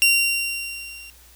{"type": "tone with level ramp", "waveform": "sawtooth", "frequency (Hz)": 2760, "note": "F7", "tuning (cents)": -21, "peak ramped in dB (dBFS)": [-9, -36], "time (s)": [0.02, 1.1], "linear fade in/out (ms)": 0, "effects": ["added 60 Hz sine -51 dBFS peak until 1.35 s", "white hiss -51 dBFS RMS until 1.35 s"]}